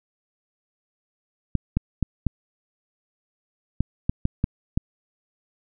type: clicks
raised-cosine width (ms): 5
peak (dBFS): -8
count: 9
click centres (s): 1.553 / 1.77 / 2.027 / 2.267 / 3.806 / 4.095 / 4.254 / 4.441 / 4.775
effects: none